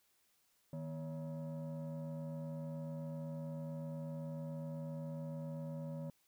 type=tone with frequency modulation; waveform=sine; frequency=157.3 Hz; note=D#3; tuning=19 cents sharp; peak=-39 dBFS; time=0.73-6.1 s; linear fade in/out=2 ms; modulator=402 Hz; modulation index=0.84; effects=tanh soft clip ceiling -38 dBFS + white hiss -75 dBFS RMS until 6.27 s